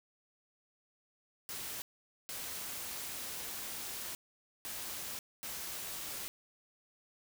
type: noise bursts at uneven times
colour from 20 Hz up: white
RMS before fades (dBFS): -42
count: 4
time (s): 1.49-1.82 / 2.29-4.15 / 4.65-5.19 / 5.43-6.28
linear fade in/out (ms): 0
effects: none